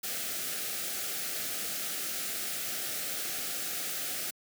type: band-stop noise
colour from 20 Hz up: white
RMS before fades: -35 dBFS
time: 0.03-4.31 s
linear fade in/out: 10 ms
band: 810 to 1200 Hz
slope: 96 dB/octave
effects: high-pass 150 Hz 12 dB/octave